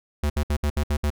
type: tone bursts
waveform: square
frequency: 73.8 Hz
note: D2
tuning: 9 cents sharp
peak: -21 dBFS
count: 7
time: 0.23-1.103 s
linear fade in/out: 5 ms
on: 69 ms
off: 65 ms
effects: none